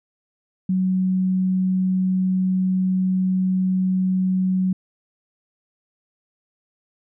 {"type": "tone", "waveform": "sine", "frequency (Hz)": 186.3, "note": "F#3", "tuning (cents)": 12, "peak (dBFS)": -17, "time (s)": [0.69, 4.73], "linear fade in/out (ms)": 5, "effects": []}